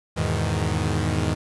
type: chord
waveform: sawtooth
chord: E major seventh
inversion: none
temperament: equal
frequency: 82.41 / 103.83 / 123.47 / 155.56 Hz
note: E2 / G#2 / B2 / D#3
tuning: 0 / 0 / 0 / 0 cents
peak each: -22 / -22 / -27 / -23 dBFS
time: 0.16-1.35 s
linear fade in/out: 20 ms
effects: resampled to 24000 Hz + 9-bit